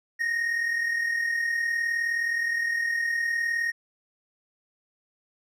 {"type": "tone pair together", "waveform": "triangle", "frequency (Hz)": [1825.3, 1864.7], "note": ["A#6", "A#6"], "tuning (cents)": [-37, 0], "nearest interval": "unison", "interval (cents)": 37, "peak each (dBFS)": [-32, -23], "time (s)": [0.19, 3.72], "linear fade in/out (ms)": 20, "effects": []}